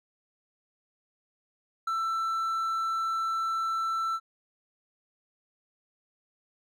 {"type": "tone with ADSR envelope", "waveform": "triangle", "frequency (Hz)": 1333, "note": "E6", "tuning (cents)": 19, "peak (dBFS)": -23, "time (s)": [1.87, 4.2], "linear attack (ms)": 7, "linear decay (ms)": 5, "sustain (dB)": -2, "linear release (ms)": 52, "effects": []}